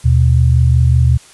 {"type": "tone pair together", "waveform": "sine", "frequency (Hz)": [77.78, 123.09], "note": ["D#2", "B2"], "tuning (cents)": [0, -5], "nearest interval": "minor sixth", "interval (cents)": 795, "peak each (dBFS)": -10, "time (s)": [0.04, 1.18], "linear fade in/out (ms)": 20, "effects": ["white hiss -42 dBFS RMS until 1.33 s", "resampled to 24000 Hz"]}